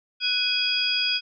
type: tone cluster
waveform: sine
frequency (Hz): 1482 / 2511 / 3314 / 4903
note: F#6 / D#7 / G#7 / D#8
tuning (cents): +2 / +15 / -4 / -26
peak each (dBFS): -33 / -27 / -25 / -26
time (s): 0.2-1.21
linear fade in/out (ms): 50
effects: none